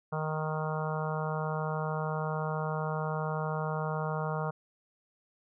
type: harmonic tone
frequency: 155.6 Hz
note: D#3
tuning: in tune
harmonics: 1 / 3 / 4 / 5 / 6 / 7 / 8 / 9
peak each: -33 / -38 / -39 / -40 / -41 / -41 / -42 / -43 dBFS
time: 0.12-4.51 s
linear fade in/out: 10 ms
effects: none